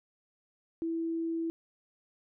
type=tone; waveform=sine; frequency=329.6 Hz; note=E4; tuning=in tune; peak=-30 dBFS; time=0.82-1.5 s; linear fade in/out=0 ms; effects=none